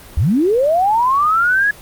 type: linear sweep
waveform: sine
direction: up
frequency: 57.2 to 1700 Hz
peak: -11 dBFS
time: 0.17-1.71 s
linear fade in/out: 5 ms
effects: pink hiss -39 dBFS RMS until 1.81 s + Opus 32 kbps